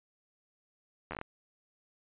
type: slowing click train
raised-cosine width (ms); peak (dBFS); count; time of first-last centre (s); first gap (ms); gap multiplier
0.5; -23; 7; 1.11-1.214; 11; 1.18
effects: resampled to 8000 Hz